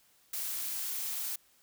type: noise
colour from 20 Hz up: blue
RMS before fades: -36 dBFS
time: 0.33-1.36 s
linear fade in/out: 5 ms
effects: white hiss -66 dBFS RMS until 1.62 s